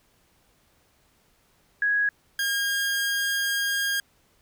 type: tone pair in turn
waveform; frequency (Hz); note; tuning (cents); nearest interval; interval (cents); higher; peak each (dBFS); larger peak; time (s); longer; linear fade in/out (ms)
sine / sawtooth; 1661.2 / 1620.4; G#6 / G#6; 0 / -43; unison; 43; first; -20; neither; 1.82-2.09 / 2.39-4; second; 2
effects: pink hiss -64 dBFS RMS until 4.41 s